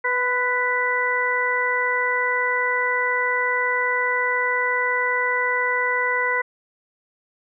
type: harmonic tone with a mistuned harmonic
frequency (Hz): 494.4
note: B4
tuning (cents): +2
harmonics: 1 / 2 / 3 / 4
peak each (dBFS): -27 / -25 / -26 / -22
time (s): 0.04-6.42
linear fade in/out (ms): 10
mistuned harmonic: 2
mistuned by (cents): +25
effects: none